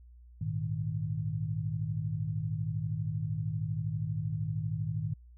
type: chord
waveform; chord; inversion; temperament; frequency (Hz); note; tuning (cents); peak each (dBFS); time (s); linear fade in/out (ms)
sine; Ab suspended second; none; equal; 103.83 / 116.54 / 155.56; Ab2 / Bb2 / Eb3; 0 / 0 / 0; -35 / -36 / -34; 0.41-5.14; 5
effects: added 60 Hz sine -51 dBFS peak until 5.37 s